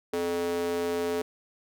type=tone with high-pass filter; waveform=square; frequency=86.3 Hz; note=F2; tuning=20 cents flat; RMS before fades=-29 dBFS; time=0.13-1.22 s; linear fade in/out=5 ms; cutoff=370 Hz; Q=6.9; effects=none